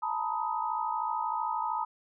sine tone cluster, 869 / 922 / 985 / 1255 Hz, A5 / A#5 / B5 / D#6, -22 / -19 / -5 / +15 cents, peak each -34 / -34 / -35 / -35 dBFS, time 0.02-1.85 s, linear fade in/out 10 ms, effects none

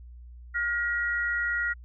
sine tone pair together, 1423.4 / 1906 Hz, F6 / A#6, +33 / +38 cents, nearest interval perfect fourth, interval 505 cents, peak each -28 / -28 dBFS, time 0.54-1.74 s, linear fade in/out 20 ms, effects added 60 Hz sine -43 dBFS peak until 1.84 s

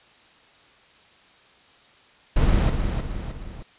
brown noise with echo, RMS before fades -18 dBFS, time 2.36-2.7 s, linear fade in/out 5 ms, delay 310 ms, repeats 3, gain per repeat -6 dB, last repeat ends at 3.63 s, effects white hiss -54 dBFS RMS until 3.78 s + resampled to 8000 Hz

